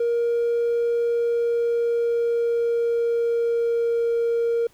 triangle tone with pitch glide, 470.5 to 466.2 Hz, A#4 to A#4, +16 to 0 cents, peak -16 dBFS, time 0-4.67 s, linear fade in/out 5 ms, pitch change -16 cents, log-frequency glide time 0.93-4.09 s, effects tanh soft clip ceiling -15 dBFS + pink hiss -58 dBFS RMS until 4.73 s

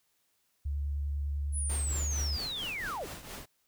sine tone with vibrato, 71.6 Hz, D2, 43 cents flat, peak -30 dBFS, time 0.65-2.37 s, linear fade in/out 10 ms, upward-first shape triangle, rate 10 Hz, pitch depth 17 cents each way
sine linear sweep, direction down, 10230 to 198.2 Hz, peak -34 dBFS, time 1.52-3.08 s, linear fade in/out 50 ms
pink noise with tremolo, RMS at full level -41 dBFS, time 1.69-3.46 s, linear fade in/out 10 ms, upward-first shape triangle, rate 4.4 Hz, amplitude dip 70%
effects white hiss -74 dBFS RMS until 3.67 s

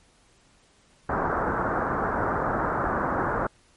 white low-pass noise, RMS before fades -26 dBFS, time 1.09-3.47 s, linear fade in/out 5 ms, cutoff 1500 Hz, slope 48 dB/octave, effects pink hiss -60 dBFS RMS until 3.76 s + MP3 48 kbps

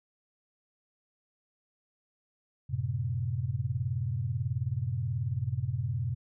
sine chord, F# diminished, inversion none, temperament equal with one note detuned, 92.5 / 112.18 / 130.81 Hz, F#2 / A2 / C3, 0 / +34 / 0 cents, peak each -35 / -33 / -32 dBFS, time 2.69-6.15 s, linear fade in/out 20 ms, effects none

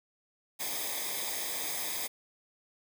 white noise with comb filter, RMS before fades -35 dBFS, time 0.59-2.08 s, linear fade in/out 20 ms, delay 0.7 ms, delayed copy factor -0.75, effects none

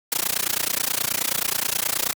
white noise with amplitude modulation, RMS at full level -20 dBFS, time 0.12-2.13 s, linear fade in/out 0 ms, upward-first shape sine, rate 29.4 Hz, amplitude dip 100%, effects high-pass 100 Hz 12 dB/octave + Opus 48 kbps

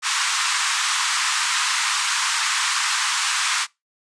pink band-pass noise, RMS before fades -22 dBFS, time 0.02-3.67 s, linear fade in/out 50 ms, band 980 to 9000 Hz, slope 48 dB/octave, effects noise-tail reverb RT60 0.2 s tail -23 dB re dry

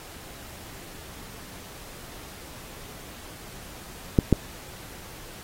clicks, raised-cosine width 3 ms, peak -3 dBFS, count 2, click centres 4.188 / 4.327 s, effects pink hiss -44 dBFS RMS until 5.43 s + AAC 48 kbps

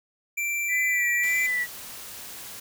square tone, 2349 Hz, D7, in tune, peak -26 dBFS, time 0.37-1.47 s, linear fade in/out 10 ms
sine tone with vibrato, 1973 Hz, B6, 2 cents flat, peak -23 dBFS, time 0.68-1.67 s, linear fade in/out 50 ms, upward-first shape sine, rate 1.7 Hz, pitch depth 37 cents each way
white noise, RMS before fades -40 dBFS, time 1.23-2.6 s, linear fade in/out 5 ms
effects none

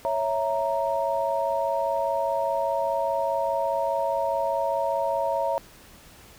sine chord, A# diminished, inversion first, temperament equal, 554.4 / 659.3 / 932.3 Hz, C#5 / E5 / A#5, 0 / 0 / 0 cents, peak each -27 dBFS, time 0.05-5.58 s, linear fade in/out 0 ms, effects pink hiss -50 dBFS RMS until 6.38 s

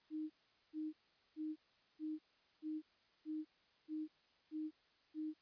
sine tone bursts, 310 Hz, D#4, 6 cents flat, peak -40 dBFS, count 9, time 0.1-5.34 s, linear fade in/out 50 ms, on 200 ms, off 430 ms, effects white hiss -73 dBFS RMS until 5.41 s + resampled to 11025 Hz

